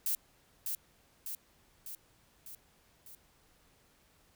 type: noise with echo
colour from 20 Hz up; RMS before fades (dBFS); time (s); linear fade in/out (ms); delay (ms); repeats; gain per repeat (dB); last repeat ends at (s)
violet; -32; 0.06-0.15; 2; 600; 5; -4; 3.15
effects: pink hiss -67 dBFS RMS until 4.35 s